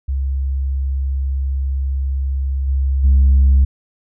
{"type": "tone with level steps", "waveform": "sine", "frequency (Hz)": 67.5, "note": "C#2", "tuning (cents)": -45, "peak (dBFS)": [-16, -13, -6], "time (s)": [0.08, 3.65], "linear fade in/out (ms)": 10, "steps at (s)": [2.67, 3.03], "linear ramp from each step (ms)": 20, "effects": ["tanh soft clip ceiling -6 dBFS"]}